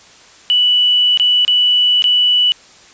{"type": "tone with dropouts", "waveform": "sine", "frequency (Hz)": 2960, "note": "F#7", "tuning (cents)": 0, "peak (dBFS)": -9, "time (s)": [0.5, 2.52], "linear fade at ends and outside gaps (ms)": 0, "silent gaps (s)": [[1.174, 1.198], [1.449, 1.479], [2.022, 2.041]], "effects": ["white hiss -43 dBFS RMS until 2.93 s", "resampled to 16000 Hz"]}